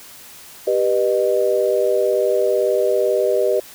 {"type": "chord", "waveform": "sine", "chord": "G augmented", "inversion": "none", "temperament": "just", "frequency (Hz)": [392, 490, 612.5], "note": ["G4", "B4", "D#5"], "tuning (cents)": [0, -14, -27], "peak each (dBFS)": -19, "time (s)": [0.67, 3.6], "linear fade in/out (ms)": 5, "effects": ["white hiss -41 dBFS RMS until 3.74 s"]}